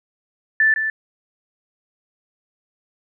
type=tone with echo; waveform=sine; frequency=1760 Hz; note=A6; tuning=in tune; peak=-12 dBFS; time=0.6-0.74 s; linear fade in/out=2 ms; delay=160 ms; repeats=1; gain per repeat=-7 dB; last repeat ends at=0.9 s; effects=none